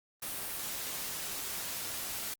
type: noise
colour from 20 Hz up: white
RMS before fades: -38 dBFS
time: 0.22-2.34 s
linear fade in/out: 5 ms
effects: Opus 32 kbps